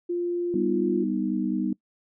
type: tone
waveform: sine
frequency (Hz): 349.2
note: F4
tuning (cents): 0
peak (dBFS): -24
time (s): 0.09-1.04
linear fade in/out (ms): 10
type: chord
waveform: sine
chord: G augmented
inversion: none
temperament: equal with one note detuned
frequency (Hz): 197.02 / 246.9 / 311.1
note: G3 / B3 / D#4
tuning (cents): +9 / 0 / 0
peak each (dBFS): -28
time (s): 0.54-1.73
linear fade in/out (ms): 2
effects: noise-tail reverb RT60 0.1 s tail -23 dB re dry